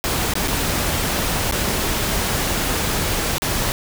pink noise with dropouts, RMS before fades -21 dBFS, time 0.04-3.72 s, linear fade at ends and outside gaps 0 ms, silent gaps 0.337-0.354 / 0.476-0.481 / 1.512-1.523 / 3.382-3.42 s, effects none

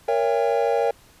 triangle chord, A# diminished seventh, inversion none, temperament just, 466.2 / 559.4 / 671.3 / 805.5 Hz, A#4 / C#5 / E5 / G5, 0 / +16 / +31 / +47 cents, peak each -20 / -22 / -25 / -23 dBFS, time 0.08-0.91 s, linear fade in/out 5 ms, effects pink hiss -53 dBFS RMS until 1.2 s + resampled to 32000 Hz

